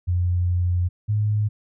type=tone pair in turn; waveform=sine; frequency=88.8 / 105.6 Hz; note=F2 / G#2; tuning=+29 / +29 cents; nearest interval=minor third; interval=300 cents; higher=second; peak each=-18 dBFS; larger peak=neither; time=0.07-0.89 / 1.08-1.49 s; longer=first; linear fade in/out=20 ms; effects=none

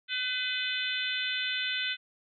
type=harmonic tone; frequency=505 Hz; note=B4; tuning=39 cents sharp; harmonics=3 / 4 / 5 / 6 / 7 / 8; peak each=-35 / -38 / -36 / -36 / -34 / -42 dBFS; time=0.08-1.97 s; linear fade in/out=50 ms; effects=none

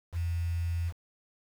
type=tone with quantisation; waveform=sine; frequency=85 Hz; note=F2; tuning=46 cents flat; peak=-28 dBFS; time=0.12-0.93 s; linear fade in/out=50 ms; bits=8; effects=none

